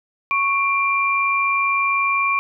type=tone pair together; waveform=sine; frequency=1107 / 2372 Hz; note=C#6 / D7; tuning=-3 / +17 cents; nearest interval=octave + minor second; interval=1320 cents; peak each=-19 dBFS; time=0.31-2.39 s; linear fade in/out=0 ms; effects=none